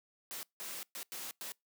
white noise bursts at uneven times, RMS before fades -43 dBFS, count 5, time 0.31-0.43 / 0.6-0.83 / 0.95-1.03 / 1.12-1.31 / 1.41-1.52 s, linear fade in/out 0 ms, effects noise-tail reverb RT60 0.2 s tail -26 dB re dry + high-pass 200 Hz 12 dB/octave

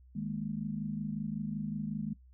sine chord, D# suspended fourth, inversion none, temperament equal, 155.56 / 207.7 / 233.1 Hz, D#3 / G#3 / A#3, 0 / 0 / 0 cents, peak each -39 / -36 / -40 dBFS, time 0.15-2.14 s, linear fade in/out 10 ms, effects noise-tail reverb RT60 0.1 s tail -19 dB re dry + added 63 Hz sine -55 dBFS peak until 2.33 s

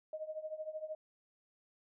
sine tone with tremolo, 623 Hz, D#5, 2 cents sharp, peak -36 dBFS, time 0.13-0.95 s, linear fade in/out 2 ms, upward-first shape triangle, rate 13 Hz, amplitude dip 90%, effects none

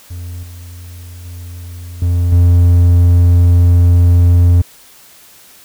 triangle tone with level steps, 87.31 Hz, F2, in tune, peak -21 / -27 / -24 / -8 / -3 dBFS, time 0.1-4.62 s, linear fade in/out 10 ms, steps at 0.43 / 1.25 / 2.02 / 2.32 s, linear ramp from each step 2 ms, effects white hiss -42 dBFS RMS until 5.64 s

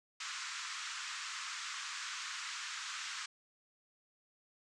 pink band-pass noise, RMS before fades -43 dBFS, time 0.2-3.26 s, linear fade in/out 5 ms, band 1100 to 7700 Hz, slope 48 dB/octave, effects none

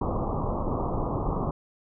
pink low-pass noise, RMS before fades -28 dBFS, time 0.01-1.51 s, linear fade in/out 5 ms, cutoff 1200 Hz, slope 96 dB/octave, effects none

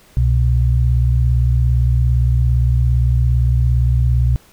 sine tone pair together, 64.8 / 122.33 Hz, C2 / B2, -16 / -16 cents, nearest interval major seventh, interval 1100 cents, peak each -13 / -15 dBFS, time 0.17-4.36 s, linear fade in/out 0 ms, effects pink hiss -49 dBFS RMS until 4.52 s

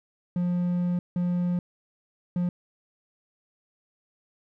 triangle tone bursts at uneven times, 176.9 Hz, F3, 23 cents sharp, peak -21 dBFS, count 3, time 0.36-0.99 / 1.16-1.59 / 2.36-2.49 s, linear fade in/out 2 ms, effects none

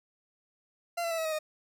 40% pulse tone with pitch steps, 687 / 672.5 / 658.3 / 644.3 / 630.7 / 617.4 Hz, F5 / E5 / E5 / E5 / D#5 / D#5, -29 / +34 / -3 / -40 / +23 / -14 cents, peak -29 dBFS, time 0.97-1.39 s, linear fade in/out 10 ms, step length 70 ms, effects none

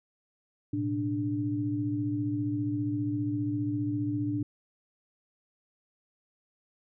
sine tone cluster, 111 / 125.9 / 293.9 Hz, A2 / B2 / D4, +16 / +34 / +1 cents, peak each -33 / -38 / -29 dBFS, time 0.73-4.43 s, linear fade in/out 5 ms, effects none

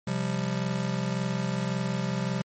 square chord, C suspended fourth, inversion none, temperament just, 130.81 / 174.42 / 196.22 Hz, C3 / F3 / G3, 0 / -2 / +2 cents, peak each -32 dBFS, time 0.07-2.42 s, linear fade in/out 5 ms, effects MP3 32 kbps

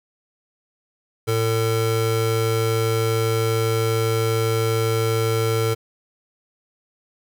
square tone pair together, 112.5 / 450 Hz, A2 / A4, +39 / +39 cents, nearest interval 2 octaves, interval 2400 cents, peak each -22 dBFS, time 1.27-5.75 s, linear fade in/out 20 ms, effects none

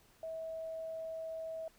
sine tone, 647 Hz, E5, 32 cents flat, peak -39 dBFS, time 0.23-1.68 s, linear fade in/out 2 ms, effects pink hiss -66 dBFS RMS until 1.78 s

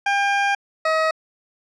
20% pulse tone pair in turn, 801 / 635.8 Hz, G5 / D#5, +37 / +37 cents, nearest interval major third, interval 400 cents, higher first, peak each -12 dBFS, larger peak neither, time 0.06-0.55 / 0.85-1.11 s, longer first, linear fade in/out 5 ms, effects low-pass 4000 Hz 12 dB/octave

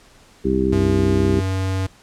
harmonic tone, 65.41 Hz, C2, in tune, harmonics 1 / 2 / 3 / 4 / 5 / 6, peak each -25 / -30 / -22 / -25 / -22 / -20 dBFS, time 0.44-1.41 s, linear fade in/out 20 ms
square tone, 94.9 Hz, F#2, 44 cents sharp, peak -20 dBFS, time 0.72-1.87 s, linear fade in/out 10 ms
effects pink hiss -50 dBFS RMS until 2.02 s + low-pass 9000 Hz 12 dB/octave

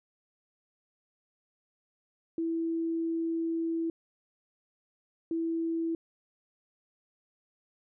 sine tone pair in turn, 329.6 / 329.6 Hz, E4 / E4, 0 / 0 cents, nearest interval unison, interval 0 cents, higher neither, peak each -28 dBFS, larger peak neither, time 2.38-3.9 / 5.31-5.95 s, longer first, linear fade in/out 2 ms, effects none

